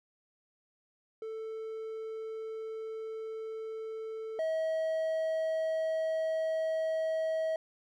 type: tone pair in turn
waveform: triangle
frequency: 442.3 / 640.4 Hz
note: A4 / D#5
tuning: +9 / +50 cents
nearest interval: tritone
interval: 641 cents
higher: second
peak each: -35 / -27 dBFS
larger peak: second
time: 1.22-4.39 / 4.39-7.56 s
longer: neither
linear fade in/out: 2 ms
effects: none